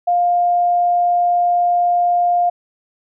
sine tone, 704 Hz, F5, 14 cents sharp, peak -12 dBFS, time 0.07-2.5 s, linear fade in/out 10 ms, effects none

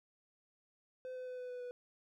triangle tone with pitch steps, 511 / 507.2 / 503.4 / 499.6 / 495.9 / 492.2 Hz, C5 / B4 / B4 / B4 / B4 / B4, -41 / +46 / +33 / +20 / +7 / -6 cents, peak -40 dBFS, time 1.05-1.71 s, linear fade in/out 0 ms, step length 110 ms, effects none

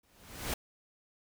pink noise with exponential growth, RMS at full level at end -32 dBFS, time 0.03-0.54 s, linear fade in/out 5 ms, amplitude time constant 110 ms, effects none

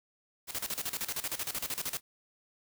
white noise with tremolo, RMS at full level -34 dBFS, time 0.47-2.01 s, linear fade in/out 50 ms, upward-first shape square, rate 13 Hz, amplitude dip 80%, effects none

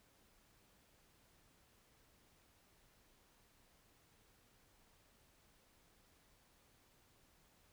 silence, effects pink hiss -71 dBFS RMS until 7.72 s

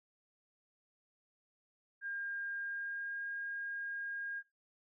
sine tone with pitch glide, 1609 to 1622.1 Hz, G6 to G#6, +45 to -41 cents, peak -38 dBFS, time 2.01-4.43 s, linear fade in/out 50 ms, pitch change +14 cents, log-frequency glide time 2.58-3.25 s, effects noise-tail reverb RT60 0.2 s tail -17 dB re dry

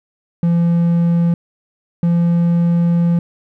triangle tone pair in turn, 170.3 / 171 Hz, F3 / F3, -43 / -36 cents, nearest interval unison, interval 7 cents, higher second, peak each -9 dBFS, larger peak neither, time 0.43-1.34 / 2.03-3.19 s, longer second, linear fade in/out 2 ms, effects none

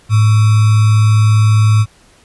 sine tone with sample-and-hold, 107.5 Hz, A2, 40 cents flat, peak -6 dBFS, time 0.09-1.86 s, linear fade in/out 50 ms, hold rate 1225 Hz, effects pink hiss -48 dBFS RMS until 2.24 s + resampled to 24000 Hz

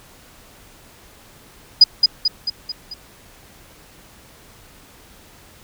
sine tone with echo, 4942 Hz, D#8, 13 cents flat, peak -3 dBFS, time 1.81-1.84 s, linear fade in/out 5 ms, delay 220 ms, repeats 5, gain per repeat -5 dB, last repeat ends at 2.94 s, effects pink hiss -47 dBFS RMS until 5.63 s

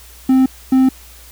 triangle tone pair in turn, 261.6 / 261.6 Hz, C4 / C4, 0 / 0 cents, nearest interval unison, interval 0 cents, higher neither, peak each -6 dBFS, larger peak neither, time 0.29-0.46 / 0.72-0.89 s, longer neither, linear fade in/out 5 ms, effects added 60 Hz sine -41 dBFS peak until 1.31 s + white hiss -42 dBFS RMS until 1.31 s

